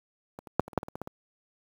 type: clicks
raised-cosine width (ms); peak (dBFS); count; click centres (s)
1; -26 / -30 / -6 / -26 / -30 / -9 / -21 / -26 / -22 / -21 / -24; 11; 0.389 / 0.472 / 0.596 / 0.68 / 0.732 / 0.777 / 0.831 / 0.884 / 0.955 / 1.016 / 1.074
effects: high-pass 80 Hz 12 dB/octave + 8-bit